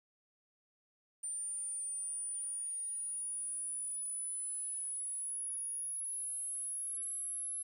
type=exponential sweep; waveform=sine; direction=up; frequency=9140 to 11000 Hz; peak=-37 dBFS; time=1.23-7.63 s; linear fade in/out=10 ms; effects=11-bit